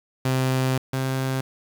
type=tone pair in turn; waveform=sawtooth; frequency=130.4 / 132.07 Hz; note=C3 / C3; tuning=-5 / +17 cents; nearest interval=unison; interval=22 cents; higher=second; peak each=-16 / -19 dBFS; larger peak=first; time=0.25-0.78 / 0.93-1.41 s; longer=first; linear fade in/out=5 ms; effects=7-bit